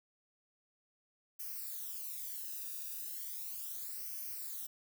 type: noise with flanger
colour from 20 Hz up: violet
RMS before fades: -43 dBFS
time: 1.39-4.67 s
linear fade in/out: 10 ms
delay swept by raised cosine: 0.26 to 0.95 ms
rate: 0.36 Hz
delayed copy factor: -0.95
effects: none